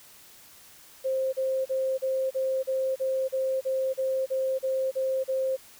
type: tone bursts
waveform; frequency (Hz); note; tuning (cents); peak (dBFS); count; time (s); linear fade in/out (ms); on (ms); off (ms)
sine; 527; C5; +12; -24; 14; 1.04-5.568; 20; 290; 36
effects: white hiss -52 dBFS RMS until 5.79 s